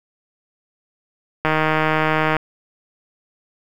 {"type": "click train", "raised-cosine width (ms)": 0.5, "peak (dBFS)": -3, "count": 144, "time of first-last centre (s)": [1.45, 2.367], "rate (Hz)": 156, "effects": ["7-bit"]}